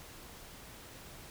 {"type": "silence", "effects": ["pink hiss -51 dBFS RMS until 1.3 s"]}